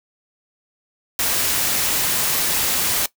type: noise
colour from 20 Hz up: white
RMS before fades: -20 dBFS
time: 1.19-3.06 s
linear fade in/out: 2 ms
effects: noise-tail reverb RT60 0.1 s tail -18 dB re dry